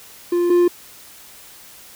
triangle tone pair in turn, 349.2 / 351 Hz, F4 / F4, 0 / +9 cents, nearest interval unison, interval 9 cents, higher second, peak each -13 / -9 dBFS, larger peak second, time 0.32-0.5 / 0.5-0.68 s, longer neither, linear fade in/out 5 ms, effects white hiss -43 dBFS RMS until 1.95 s

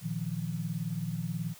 sine chord, Bb suspended fourth, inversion none, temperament equal with one note detuned, 116.54 / 155.56 / 174.11 Hz, Bb2 / Eb3 / F3, 0 / 0 / -5 cents, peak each -38 / -35 / -35 dBFS, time 0.01-1.55 s, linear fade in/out 50 ms, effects white hiss -53 dBFS RMS until 1.59 s

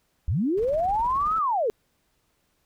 sine linear two-way sweep, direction up then down, 58.27 to 1330 to 400.6 Hz, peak -21 dBFS, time 0.28-1.7 s, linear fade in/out 0 ms, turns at 1.37 s
brown noise with tremolo, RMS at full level -38 dBFS, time 0.57-1.39 s, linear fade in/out 5 ms, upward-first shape sine, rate 19 Hz, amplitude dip 65%
effects pink hiss -70 dBFS RMS until 2.65 s

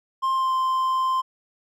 triangle tone with pitch glide, 1057 to 1043.1 Hz, C6 to C6, +17 to -6 cents, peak -18 dBFS, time 0.22-1.22 s, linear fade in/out 20 ms, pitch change -23 cents, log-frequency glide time 0.32-0.54 s, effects none

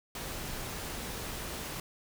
pink noise, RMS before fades -39 dBFS, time 0.15-1.8 s, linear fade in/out 2 ms, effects none

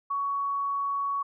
sine tone, 1120 Hz, C#6, 18 cents sharp, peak -26 dBFS, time 0.1-1.23 s, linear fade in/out 10 ms, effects none

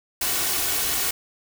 white noise with comb filter, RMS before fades -24 dBFS, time 0.21-1.11 s, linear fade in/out 5 ms, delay 2.7 ms, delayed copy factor +0.5, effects none

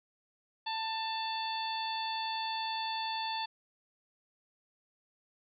harmonic tone with a mistuned harmonic, 890 Hz, A5, 20 cents sharp, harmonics 1 / 2 / 3 / 4 / 5, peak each -35 / -45 / -44 / -41 / -41 dBFS, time 0.66-3.46 s, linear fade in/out 10 ms, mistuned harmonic 4, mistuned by -30 cents, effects none

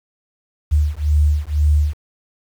sine beating tone pair, 73.7 / 75.7 Hz, D2 / D#2, +7 / -47 cents, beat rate 2 Hz, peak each -16 dBFS, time 0.71-1.94 s, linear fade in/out 20 ms, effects 7-bit

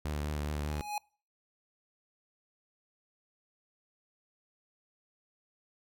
sawtooth tone with vibrato, 74.4 Hz, D2, 23 cents sharp, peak -29 dBFS, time 0.05-0.81 s, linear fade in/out 0 ms, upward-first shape sine, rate 4.9 Hz, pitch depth 26 cents each way
square tone with exponential growth, 834 Hz, G#5, 7 cents sharp, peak -31 dBFS, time 0.52-0.98 s, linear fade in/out 2 ms, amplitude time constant 100 ms
effects noise-tail reverb RT60 0.4 s tail -25 dB re dry

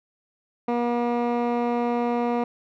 15% pulse tone with low-pass filter, 239.4 Hz, A#3, 46 cents sharp, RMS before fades -24 dBFS, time 0.68-2.44 s, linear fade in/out 5 ms, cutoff 1500 Hz, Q 0.62, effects none

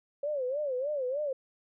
sine tone with vibrato, 549 Hz, C#5, 17 cents flat, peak -29 dBFS, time 0.23-1.33 s, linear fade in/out 5 ms, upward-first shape sine, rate 3.3 Hz, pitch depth 170 cents each way, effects none

